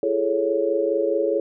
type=chord; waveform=sine; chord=A major seventh; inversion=second; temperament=equal with one note detuned; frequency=337.7 / 415.3 / 440 / 554.4 Hz; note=E4 / G#4 / A4 / C#5; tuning=+42 / 0 / 0 / 0 cents; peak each=-26 / -24 / -25 / -23 dBFS; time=0.03-1.4 s; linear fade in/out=2 ms; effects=none